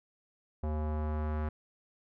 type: tone with low-pass filter sweep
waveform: square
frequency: 76.5 Hz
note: D#2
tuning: 29 cents flat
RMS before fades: -33 dBFS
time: 0.63-1.49 s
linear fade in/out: 5 ms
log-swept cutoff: 800 to 1400 Hz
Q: 1.4
effects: none